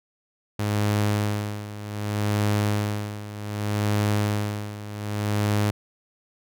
sawtooth tone with tremolo, 104.2 Hz, G#2, 6 cents sharp, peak -16 dBFS, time 0.59-5.71 s, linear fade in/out 5 ms, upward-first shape sine, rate 0.65 Hz, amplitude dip 80%, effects none

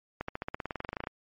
accelerating click train, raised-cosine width 0.5 ms, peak -19 dBFS, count 18, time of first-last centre 0.21-1.071 s, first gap 74 ms, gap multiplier 0.95, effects MP3 32 kbps

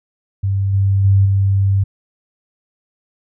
sine tone with level steps, 98 Hz, G2, in tune, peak -14 / -11 / -8 / -11 dBFS, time 0.43-1.84 s, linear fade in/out 10 ms, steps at 0.73 / 1.04 / 1.25 s, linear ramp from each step 10 ms, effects none

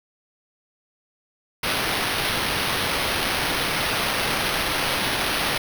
white noise with sample-and-hold, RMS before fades -24 dBFS, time 1.63-5.58 s, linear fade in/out 5 ms, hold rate 7350 Hz, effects none

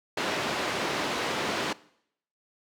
pink band-pass noise, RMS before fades -30 dBFS, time 0.17-1.73 s, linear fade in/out 5 ms, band 260 to 4200 Hz, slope 12 dB/octave, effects noise-tail reverb RT60 0.7 s tail -21 dB re dry

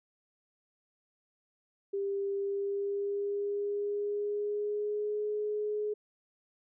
sine tone with pitch glide, 397.1 to 420.7 Hz, G4 to G#4, +22 to +22 cents, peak -30 dBFS, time 1.93-5.94 s, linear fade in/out 10 ms, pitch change +100 cents, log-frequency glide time 2.35-5.26 s, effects none

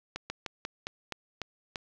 slowing click train, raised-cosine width 0.2 ms, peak -17 dBFS, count 8, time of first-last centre 0.16-1.758 s, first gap 140 ms, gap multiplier 1.16, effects low-pass 6000 Hz 12 dB/octave + 8-bit

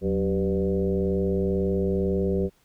sine tone with frequency modulation, 286.1 Hz, D4, 45 cents flat, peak -21 dBFS, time 0.01-2.5 s, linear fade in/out 50 ms, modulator 102 Hz, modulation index 2.1, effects pink hiss -64 dBFS RMS until 2.64 s

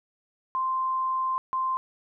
sine tone pair in turn, 1044 / 1044 Hz, C6 / C6, -4 / -4 cents, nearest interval unison, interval 0 cents, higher neither, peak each -24 dBFS, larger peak neither, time 0.55-1.38 / 1.53-1.77 s, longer first, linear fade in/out 0 ms, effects none

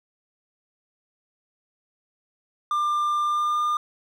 triangle tone with pitch glide, 1194 to 1206.5 Hz, D6 to D6, +28 to +46 cents, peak -19 dBFS, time 2.71-3.77 s, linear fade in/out 2 ms, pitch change +18 cents, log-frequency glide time 3.23-3.6 s, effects none

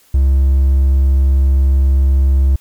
triangle tone with hard clipping, 67.6 Hz, C#2, 43 cents flat, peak -9 dBFS, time 0.14-2.56 s, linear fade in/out 5 ms, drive 5 dB, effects white hiss -51 dBFS RMS until 2.6 s

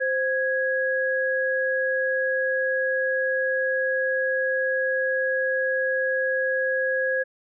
sine tone pair together, 522.6 / 1659 Hz, C5 / G#6, -2 / -2 cents, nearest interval octave + minor sixth, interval 2000 cents, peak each -24 dBFS, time 0-7.24 s, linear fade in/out 20 ms, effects none

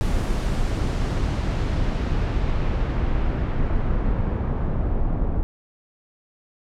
brown noise with low-pass filter sweep, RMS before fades -22 dBFS, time 0.01-5.43 s, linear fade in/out 0 ms, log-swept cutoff 12000 to 870 Hz, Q 0.72, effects none

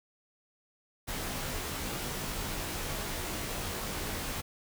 pink noise with comb filter, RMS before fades -36 dBFS, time 1.07-4.42 s, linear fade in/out 20 ms, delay 18 ms, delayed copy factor -0.65, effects none

